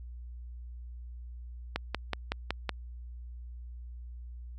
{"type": "click train", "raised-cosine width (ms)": 0.3, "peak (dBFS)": -14, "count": 6, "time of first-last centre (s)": [1.76, 2.693], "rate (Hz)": 5.36, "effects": ["added 60 Hz sine -41 dBFS peak until 4.58 s"]}